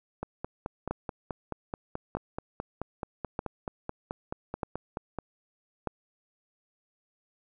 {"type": "two click trains", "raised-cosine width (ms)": 1, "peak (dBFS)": [-19, -16], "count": [24, 5], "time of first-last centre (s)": [[0.23, 5.187], [0.91, 5.873]], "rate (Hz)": [4.64, 0.806], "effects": []}